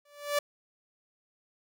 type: tone with exponential growth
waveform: sawtooth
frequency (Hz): 581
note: D5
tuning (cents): -19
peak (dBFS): -19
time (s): 0.05-0.39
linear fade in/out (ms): 5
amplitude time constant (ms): 72
effects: none